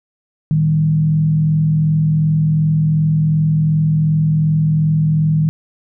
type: tone with frequency modulation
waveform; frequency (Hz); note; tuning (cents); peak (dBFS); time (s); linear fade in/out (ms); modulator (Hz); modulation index
sine; 155.6; D#3; 0; -11; 0.51-5.49; 0; 42.7; 0.41
effects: none